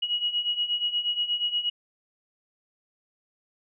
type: beating tone pair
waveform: sine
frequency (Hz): 2900 / 2908.4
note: F#7 / F#7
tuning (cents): -35 / -30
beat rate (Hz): 8.4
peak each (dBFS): -30 / -26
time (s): 0.02-1.7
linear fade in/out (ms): 10
effects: none